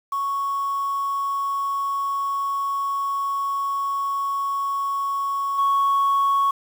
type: tone with level steps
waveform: sine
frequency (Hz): 1108.7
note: C#6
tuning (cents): 0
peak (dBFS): -21 / -15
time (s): 0.12-6.51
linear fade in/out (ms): 5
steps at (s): 5.58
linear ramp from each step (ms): 10
effects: tanh soft clip ceiling -13 dBFS + 7-bit